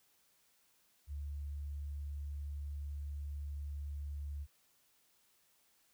sine tone, 72.1 Hz, D2, 31 cents flat, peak -39 dBFS, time 1.07-4.47 s, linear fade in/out 50 ms, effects white hiss -72 dBFS RMS until 5.93 s

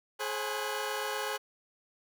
20% pulse tone cluster, 424.4 / 535 / 821 / 1006 / 1473 Hz, G#4 / C5 / G#5 / B5 / F#6, +38 / +38 / -20 / +32 / -8 cents, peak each -32 / -33 / -35 / -38 / -36 dBFS, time 0.19-1.38 s, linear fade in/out 20 ms, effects none

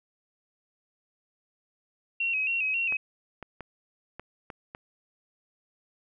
sine tone with vibrato, 2637 Hz, E7, in tune, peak -25 dBFS, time 2.2-2.97 s, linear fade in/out 5 ms, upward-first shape square, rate 3.7 Hz, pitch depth 63 cents each way
clicks, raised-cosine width 0.5 ms, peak -24 dBFS, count 6, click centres 2.924 / 3.427 / 3.607 / 4.196 / 4.502 / 4.749 s
effects none

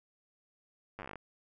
slowing click train, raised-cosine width 0.5 ms, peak -28 dBFS, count 12, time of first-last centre 0.99-1.157 s, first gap 9 ms, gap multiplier 1.1, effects none

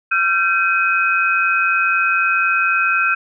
sine tone cluster, 1368 / 1552 / 2522 Hz, F6 / G6 / D#7, -36 / -18 / +23 cents, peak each -18 dBFS, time 0.11-3.15 s, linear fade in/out 10 ms, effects none

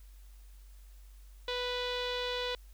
sawtooth tone with low-pass filter, 493.9 Hz, B4, in tune, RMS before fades -35 dBFS, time 1.48-2.55 s, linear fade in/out 2 ms, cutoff 3700 Hz, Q 4.7, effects added 48 Hz sine -50 dBFS peak until 2.73 s + white hiss -66 dBFS RMS until 2.73 s

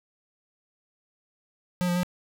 square tone with pitch steps, 179.2 / 175.9 / 179.2 Hz, F3 / F3 / F3, +45 / +13 / +45 cents, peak -24 dBFS, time 1.81-2.032 s, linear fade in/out 0 ms, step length 74 ms, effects none

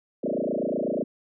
sine tone with frequency modulation, 415.3 Hz, G#4, in tune, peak -24 dBFS, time 0.23-1.04 s, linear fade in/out 10 ms, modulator 28.1 Hz, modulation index 7.4, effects none

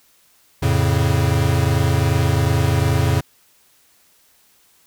square chord, F augmented, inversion none, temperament equal, 87.31 / 110 / 138.59 Hz, F2 / A2 / C#3, 0 / 0 / 0 cents, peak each -20 dBFS, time 0.62-3.21 s, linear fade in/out 10 ms, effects white hiss -56 dBFS RMS until 4.86 s

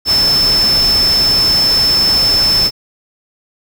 sine tone in noise, 5274 Hz, E8, in tune, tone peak -9 dBFS, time 0.05-2.71 s, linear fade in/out 50 ms, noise pink, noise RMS -21 dBFS, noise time 0.05-2.71 s, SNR +9 dB, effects none

